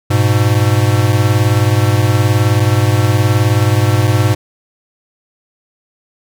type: beating tone pair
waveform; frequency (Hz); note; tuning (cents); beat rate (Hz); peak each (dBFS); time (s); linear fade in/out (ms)
square; 102.8 / 121.8; G#2 / B2; -17 / -24; 19; -12 / -14; 0.1-4.35; 10
effects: none

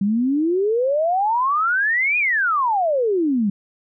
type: exponential two-way sweep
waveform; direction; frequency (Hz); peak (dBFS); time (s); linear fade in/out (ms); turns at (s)
sine; up then down; 192.4 to 2500 to 192.4; -16; 0.01-3.5; 5; 2.18
effects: none

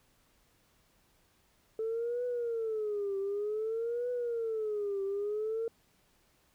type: tone with vibrato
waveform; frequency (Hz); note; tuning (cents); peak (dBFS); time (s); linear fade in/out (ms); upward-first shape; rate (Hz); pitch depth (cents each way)
sine; 439.1; A4; -4; -30; 1.79-5.68; 2; triangle; 0.54; 210
effects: tanh soft clip ceiling -27 dBFS + pink hiss -69 dBFS RMS until 6.54 s

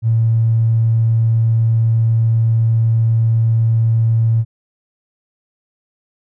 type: tone with tanh clipping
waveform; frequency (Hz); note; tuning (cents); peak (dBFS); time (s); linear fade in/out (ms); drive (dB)
triangle; 113.5; A#2; -46; -10; 0.02-4.45; 50; 2
effects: none

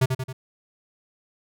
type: tone with echo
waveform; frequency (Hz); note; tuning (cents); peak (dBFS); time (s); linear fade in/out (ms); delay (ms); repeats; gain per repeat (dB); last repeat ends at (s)
square; 130; C3; -11; -17; 0.01-0.06; 10; 90; 3; -5; 0.33
effects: none

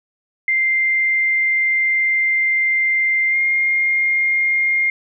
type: tone with pitch glide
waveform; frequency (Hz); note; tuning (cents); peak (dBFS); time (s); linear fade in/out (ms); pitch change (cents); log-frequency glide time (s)
sine; 2093 to 2123; C7 to C7; 0 to +25; -14; 0.48-4.9; 2; +25; 3.3-3.36
effects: none

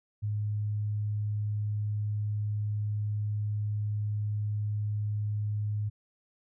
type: tone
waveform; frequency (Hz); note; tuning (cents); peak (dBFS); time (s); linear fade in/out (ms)
sine; 104.9; G#2; +18; -28; 0.22-5.9; 20
effects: none

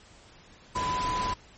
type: tone in noise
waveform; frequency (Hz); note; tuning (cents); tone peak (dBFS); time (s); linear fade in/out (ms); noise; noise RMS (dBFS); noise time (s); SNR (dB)
sine; 1001; B5; +23; -27; 0.75-1.34; 10; pink; -34; 0.75-1.34; +4
effects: pink hiss -54 dBFS RMS until 1.57 s + MP3 32 kbps

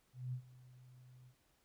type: tone with ADSR envelope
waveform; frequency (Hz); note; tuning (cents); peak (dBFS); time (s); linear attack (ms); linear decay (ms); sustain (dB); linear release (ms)
sine; 126.2; B2; +38; -37; 0.13-1.35; 200; 84; -20; 79
effects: pink hiss -75 dBFS RMS until 1.64 s

